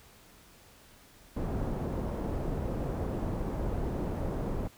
pink low-pass noise, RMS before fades -33 dBFS, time 1.36-4.68 s, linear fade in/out 10 ms, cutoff 630 Hz, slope 12 dB/octave, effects pink hiss -57 dBFS RMS until 4.77 s

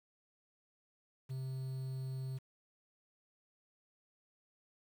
triangle tone with quantisation, 131.6 Hz, C3, 10 cents sharp, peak -36 dBFS, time 1.29-2.39 s, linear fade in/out 20 ms, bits 10, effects none

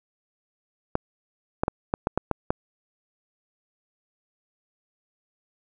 clicks, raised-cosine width 1 ms, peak -8 dBFS, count 8, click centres 0.954 / 1.635 / 1.681 / 1.939 / 2.071 / 2.176 / 2.313 / 2.505 s, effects none

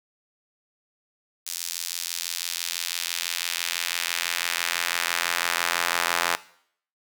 sawtooth tone with high-pass filter sweep, 86 Hz, F2, 26 cents flat, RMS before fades -28 dBFS, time 1.46-6.36 s, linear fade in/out 10 ms, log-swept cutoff 5700 to 1100 Hz, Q 0.95, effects noise-tail reverb RT60 0.6 s tail -17 dB re dry

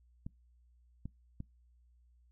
clicks, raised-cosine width 5 ms, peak -29 dBFS, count 3, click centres 0.265 / 1.056 / 1.404 s, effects noise-tail reverb RT60 0.2 s tail -24 dB re dry + added 60 Hz sine -63 dBFS peak until 2.31 s

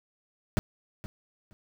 brown noise with echo, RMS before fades -23 dBFS, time 0.57-0.59 s, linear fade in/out 0 ms, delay 470 ms, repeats 2, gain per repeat -15 dB, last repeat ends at 1.53 s, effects none

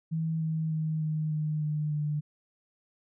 sine tone with pitch steps, 161.2 / 159.16 / 157.15 / 155.17 / 153.21 / 151.28 / 149.37 Hz, E3 / D#3 / D#3 / D#3 / D#3 / D#3 / D3, -38 / +40 / +18 / -4 / -26 / -48 / +30 cents, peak -27 dBFS, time 0.11-2.21 s, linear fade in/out 20 ms, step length 300 ms, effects none

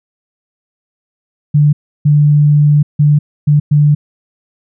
sine tone bursts at uneven times, 147.6 Hz, D3, 9 cents sharp, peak -5 dBFS, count 5, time 1.54-1.73 / 2.05-2.83 / 2.99-3.19 / 3.47-3.6 / 3.71-3.95 s, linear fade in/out 10 ms, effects none

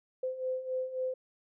sine beating tone pair, 512 / 515.7 Hz, C5 / C5, -38 / -25 cents, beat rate 3.7 Hz, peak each -38 / -33 dBFS, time 0.23-1.14 s, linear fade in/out 5 ms, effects none

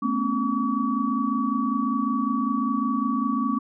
sine tone cluster, 219.4 / 248.7 / 274 / 1138 Hz, A3 / B3 / C#4 / C#6, -5 / +12 / -20 / +45 cents, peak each -27 dBFS, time 0.02-3.59 s, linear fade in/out 10 ms, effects none

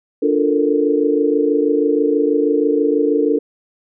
sine chord, Bb major seventh, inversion first, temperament equal, 293.7 / 349.2 / 440 / 466.2 Hz, D4 / F4 / A4 / Bb4, 0 / 0 / 0 / 0 cents, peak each -17 / -22 / -17 / -19 dBFS, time 0.22-3.39 s, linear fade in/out 10 ms, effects none

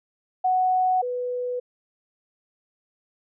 sine tone pair in turn, 741 / 494.6 Hz, F#5 / B4, +2 / +3 cents, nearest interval perfect fifth, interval 699 cents, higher first, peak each -18 / -25 dBFS, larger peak first, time 0.44-1.02 / 1.02-1.6 s, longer neither, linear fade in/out 10 ms, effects none

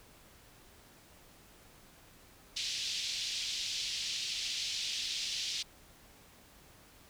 white band-pass noise, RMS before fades -37 dBFS, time 2.56-5.63 s, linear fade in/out 10 ms, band 2800 to 5300 Hz, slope 24 dB/octave, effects pink hiss -59 dBFS RMS until 7.09 s

